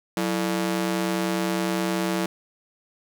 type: ring-modulated tone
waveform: sawtooth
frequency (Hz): 258.7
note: C4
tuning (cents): -19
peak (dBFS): -16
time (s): 0.17-2.26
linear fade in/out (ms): 2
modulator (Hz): 74.4
effects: none